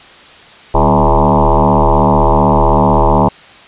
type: tone with frequency modulation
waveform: sine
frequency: 415.6 Hz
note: G#4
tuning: 1 cent sharp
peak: -6 dBFS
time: 0.74-3.29 s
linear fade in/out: 10 ms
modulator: 75.8 Hz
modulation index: 7.7
effects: white hiss -38 dBFS RMS until 3.67 s + resampled to 8000 Hz